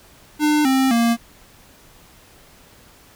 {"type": "tone with pitch steps", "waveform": "square", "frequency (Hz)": [300.4, 264.6, 233], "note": ["D4", "C4", "A#3"], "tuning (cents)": [39, 20, -1], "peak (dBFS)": -15, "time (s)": [0.39, 1.17], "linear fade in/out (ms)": 50, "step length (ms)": 260, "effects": ["pink hiss -49 dBFS RMS until 3.15 s"]}